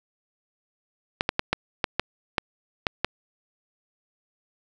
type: clicks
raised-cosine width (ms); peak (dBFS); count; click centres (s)
0.3; -5; 9; 1.209 / 1.291 / 1.394 / 1.53 / 1.842 / 1.996 / 2.382 / 2.868 / 3.046
effects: none